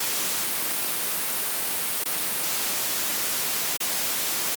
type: noise with dropouts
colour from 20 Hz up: white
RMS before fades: -26 dBFS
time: 0-4.55 s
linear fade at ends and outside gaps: 5 ms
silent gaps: 2.039-2.056 / 3.77-3.803 s
effects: high-pass 150 Hz 12 dB/octave + Opus 48 kbps